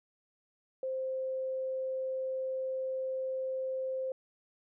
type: tone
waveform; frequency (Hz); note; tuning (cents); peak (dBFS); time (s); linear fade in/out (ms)
sine; 523.3; C5; 0; -32; 0.83-4.12; 2
effects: none